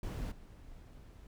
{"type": "noise with level steps", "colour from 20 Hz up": "brown", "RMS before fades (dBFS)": [-38, -53], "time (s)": [0.03, 1.27], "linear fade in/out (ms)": 2, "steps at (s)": 0.31, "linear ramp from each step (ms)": 10, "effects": []}